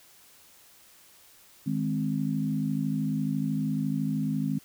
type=chord; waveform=sine; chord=Ab major; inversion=second; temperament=equal; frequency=155.56 / 207.7 / 261.6 Hz; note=Eb3 / Ab3 / C4; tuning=0 / 0 / 0 cents; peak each=-30 dBFS; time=1.66-4.59 s; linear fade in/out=10 ms; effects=white hiss -56 dBFS RMS until 4.64 s